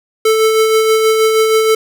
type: tone with tremolo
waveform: square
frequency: 440 Hz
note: A4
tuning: in tune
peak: -8 dBFS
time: 0.25-1.75 s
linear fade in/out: 5 ms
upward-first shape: sine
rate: 6.3 Hz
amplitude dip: 35%
effects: none